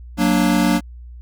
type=chord; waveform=square; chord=Gb augmented; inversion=none; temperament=equal; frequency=185 / 233.1 / 293.7 Hz; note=Gb3 / Bb3 / D4; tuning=0 / 0 / 0 cents; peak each=-19 dBFS; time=0.17-0.81 s; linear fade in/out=50 ms; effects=added 60 Hz sine -34 dBFS peak until 1.21 s